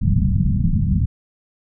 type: low-pass noise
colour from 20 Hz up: white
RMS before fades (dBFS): -17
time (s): 0.01-1.06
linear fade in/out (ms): 10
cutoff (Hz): 200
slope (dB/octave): 48
effects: none